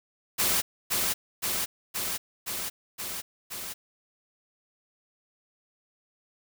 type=noise with echo; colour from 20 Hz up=white; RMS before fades=-25 dBFS; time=0.38-0.62 s; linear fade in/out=20 ms; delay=520 ms; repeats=6; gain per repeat=-2 dB; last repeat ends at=3.74 s; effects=none